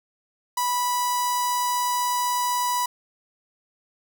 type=tone with notch filter; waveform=sawtooth; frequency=984 Hz; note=B5; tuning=7 cents flat; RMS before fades=-24 dBFS; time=0.57-2.86 s; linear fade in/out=5 ms; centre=2400 Hz; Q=0.71; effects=none